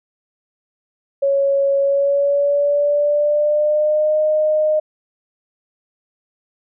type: tone with pitch glide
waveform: sine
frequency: 554.4 to 615.1 Hz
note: C#5 to D#5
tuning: 0 to -20 cents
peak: -13 dBFS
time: 1.22-4.8 s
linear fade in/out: 10 ms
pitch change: +180 cents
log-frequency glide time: 1.79-4.19 s
effects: none